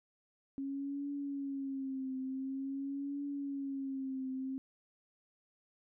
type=tone with vibrato; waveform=sine; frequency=272.6 Hz; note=C#4; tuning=29 cents flat; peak=-36 dBFS; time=0.58-4.58 s; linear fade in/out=0 ms; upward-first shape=triangle; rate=0.47 Hz; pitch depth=77 cents each way; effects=none